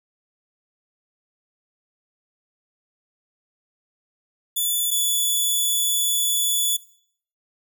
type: tone pair in turn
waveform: 5% pulse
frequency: 3477 / 3443 Hz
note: A7 / A7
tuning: -21 / -38 cents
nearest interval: unison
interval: 17 cents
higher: first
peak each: -13 / -11 dBFS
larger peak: second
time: 4.56-4.91 / 4.91-6.77 s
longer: second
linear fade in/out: 10 ms
effects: noise-tail reverb RT60 0.6 s tail -20 dB re dry